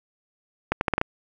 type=accelerating click train; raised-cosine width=0.5 ms; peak=-6 dBFS; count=6; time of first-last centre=0.72-1.014 s; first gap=91 ms; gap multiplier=0.78; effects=none